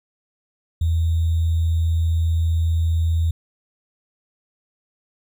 sine tone with sample-and-hold, 82.41 Hz, E2, in tune, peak -16 dBFS, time 0.81-3.31 s, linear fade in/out 5 ms, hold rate 3675 Hz, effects none

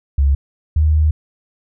sine tone pair in turn, 69.3 / 77.09 Hz, C#2 / D#2, 0 / -15 cents, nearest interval major second, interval 185 cents, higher second, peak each -10 dBFS, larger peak neither, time 0.18-0.35 / 0.76-1.11 s, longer second, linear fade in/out 5 ms, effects none

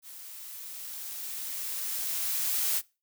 blue noise with level ramp, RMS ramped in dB -46 to -27 dBFS, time 0.02-2.82 s, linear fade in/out 50 ms, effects noise-tail reverb RT60 0.3 s tail -23 dB re dry

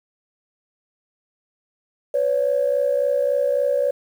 sine tone pair together, 503.4 / 567 Hz, B4 / C#5, +33 / +39 cents, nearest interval major second, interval 206 cents, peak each -21 / -18 dBFS, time 2.14-3.91 s, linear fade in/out 5 ms, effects tanh soft clip ceiling -10 dBFS + 8-bit

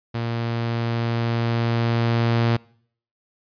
sawtooth tone with level ramp, 116.54 Hz, A#2, in tune, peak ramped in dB -20 to -13 dBFS, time 0.14-2.57 s, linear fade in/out 10 ms, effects noise-tail reverb RT60 0.6 s tail -24 dB re dry + resampled to 11025 Hz

